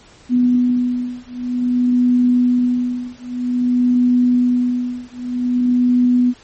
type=beating tone pair; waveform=sine; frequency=246.8 / 247.32 Hz; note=B3 / B3; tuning=-1 / +3 cents; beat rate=0.52 Hz; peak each=-16 dBFS; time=0.29-6.34 s; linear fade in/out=50 ms; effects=pink hiss -46 dBFS RMS until 6.43 s + MP3 32 kbps